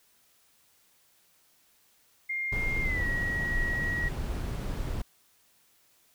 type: tone with pitch glide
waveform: sine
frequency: 2118 to 1908.8 Hz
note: C7 to A#6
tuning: +21 to +41 cents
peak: -29 dBFS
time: 2.29-4.09 s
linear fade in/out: 10 ms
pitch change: -180 cents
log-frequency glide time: 2.82-3.05 s
type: noise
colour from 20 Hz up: brown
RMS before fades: -32 dBFS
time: 2.52-5.02 s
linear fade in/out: 5 ms
effects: white hiss -65 dBFS RMS until 6.14 s